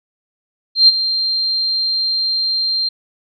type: tone with ADSR envelope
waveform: sine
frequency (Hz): 4172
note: C8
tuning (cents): -6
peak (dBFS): -3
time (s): 0.75-2.89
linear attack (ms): 130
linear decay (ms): 27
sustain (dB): -12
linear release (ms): 9
effects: none